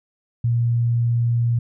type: tone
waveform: sine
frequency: 118.2 Hz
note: A#2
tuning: 24 cents sharp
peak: -16 dBFS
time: 0.44-1.59 s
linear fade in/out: 5 ms
effects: none